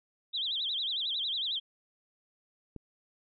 sine tone with vibrato, 3520 Hz, A7, in tune, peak -30 dBFS, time 0.33-1.6 s, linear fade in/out 20 ms, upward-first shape sine, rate 11 Hz, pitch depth 210 cents each way
click, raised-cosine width 3 ms, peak -29 dBFS, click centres 2.763 s
effects none

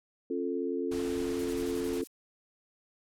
sine chord, Db augmented, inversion none, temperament equal with one note detuned, 270.7 / 349.2 / 440 Hz, Db4 / F4 / A4, -41 / 0 / 0 cents, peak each -34 dBFS, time 0.3-2.04 s, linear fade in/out 5 ms
pink noise, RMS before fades -43 dBFS, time 0.91-2.02 s, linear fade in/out 10 ms
violet noise bursts, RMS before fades -44 dBFS, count 8, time 1.39-2.073 s, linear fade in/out 2 ms, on 53 ms, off 37 ms
effects low-pass 11000 Hz 12 dB/octave

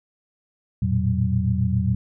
sine tone cluster, 86 / 113.3 / 120.7 / 189 Hz, F2 / A#2 / B2 / F#3, -26 / -49 / -39 / +37 cents, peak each -24 / -24 / -24 / -24 dBFS, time 0.82-1.95 s, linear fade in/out 5 ms, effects none

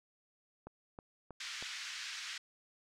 click train, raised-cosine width 1 ms, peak -33 dBFS, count 4, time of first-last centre 0.67-1.625 s, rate 3.14 Hz
pink band-pass noise, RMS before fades -44 dBFS, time 1.4-2.38 s, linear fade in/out 5 ms, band 1600 to 6400 Hz, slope 24 dB/octave
effects none

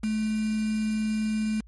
sine tone with quantisation, 216.3 Hz, A3, 29 cents flat, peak -24 dBFS, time 0.03-1.61 s, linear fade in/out 10 ms, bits 6, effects added 54 Hz sine -47 dBFS peak until 1.67 s + MP3 48 kbps

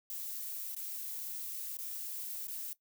violet noise with dropouts, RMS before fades -41 dBFS, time 0.1-2.73 s, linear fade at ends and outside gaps 1 ms, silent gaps 0.749-0.764 / 1.77-1.787 / 2.471-2.481 s, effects noise-tail reverb RT60 0.1 s tail -18 dB re dry

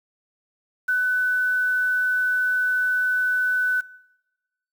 sine tone with quantisation, 1499 Hz, F#6, 22 cents sharp, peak -18 dBFS, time 0.88-3.81 s, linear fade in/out 10 ms, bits 7, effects noise-tail reverb RT60 1.0 s tail -22 dB re dry

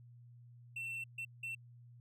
triangle tone bursts at uneven times, 2695 Hz, E7, 38 cents sharp, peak -38 dBFS, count 3, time 0.76-1.04 / 1.18-1.25 / 1.43-1.55 s, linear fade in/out 5 ms, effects added 120 Hz sine -55 dBFS peak until 2 s

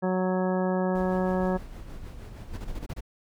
harmonic tone, 185 Hz, F#3, in tune, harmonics 1 / 2 / 3 / 4 / 5 / 6 / 7 / 9, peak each -26 / -30 / -30 / -35 / -36 / -42 / -43 / -41 dBFS, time 0.02-1.58 s, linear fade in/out 20 ms
brown noise with tremolo, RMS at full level -38 dBFS, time 0.95-2.85 s, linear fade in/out 2 ms, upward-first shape sine, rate 6.4 Hz, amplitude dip 40%
brown noise bursts, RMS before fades -34 dBFS, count 7, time 2.53-3.008 s, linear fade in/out 10 ms, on 46 ms, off 26 ms
effects none

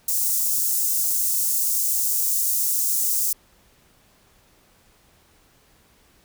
white high-pass noise, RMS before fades -22 dBFS, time 0.08-3.33 s, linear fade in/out 5 ms, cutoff 6400 Hz, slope 24 dB/octave, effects pink hiss -58 dBFS RMS until 6.24 s

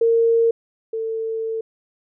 sine tone pair in turn, 459.6 / 447.5 Hz, A#4 / A4, -25 / +29 cents, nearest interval unison, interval 46 cents, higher first, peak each -13 / -22 dBFS, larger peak first, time 0.01-0.51 / 0.93-1.61 s, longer second, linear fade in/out 5 ms, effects none

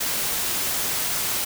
white noise, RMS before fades -25 dBFS, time 0-1.45 s, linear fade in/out 10 ms, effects none

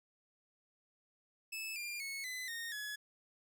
sawtooth tone with pitch steps, 2613 / 2396 / 2197 / 2015 / 1847.7 / 1694.3 Hz, E7 / D7 / C#7 / B6 / A#6 / G#6, -16 / +34 / -16 / +34 / -16 / +34 cents, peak -37 dBFS, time 1.52-2.96 s, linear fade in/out 10 ms, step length 240 ms, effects none

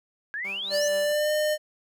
sine exponential sweep, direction up, 1607 to 6410 Hz, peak -29 dBFS, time 0.34-0.88 s, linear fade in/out 0 ms
10% pulse tone with tremolo, 195.7 Hz, G3, 3 cents flat, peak -32 dBFS, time 0.44-1.13 s, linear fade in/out 10 ms, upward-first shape triangle, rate 4.3 Hz, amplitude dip 80%
square tone with pitch glide, 587.3 to 607.3 Hz, D5 to D#5, 0 to -42 cents, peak -23 dBFS, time 0.7-1.58 s, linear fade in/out 50 ms, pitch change +58 cents, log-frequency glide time 1.02-1.32 s
effects none

